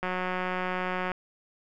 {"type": "click train", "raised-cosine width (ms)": 0.5, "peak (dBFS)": -16, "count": 200, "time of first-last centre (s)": [0.03, 1.117], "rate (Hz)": 183, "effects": []}